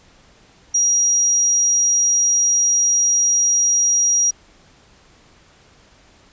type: tone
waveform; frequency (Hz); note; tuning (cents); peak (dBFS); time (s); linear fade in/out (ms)
sine; 5730; F8; +44; -13; 0.74-4.31; 10
effects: pink hiss -51 dBFS RMS until 6.32 s + resampled to 16000 Hz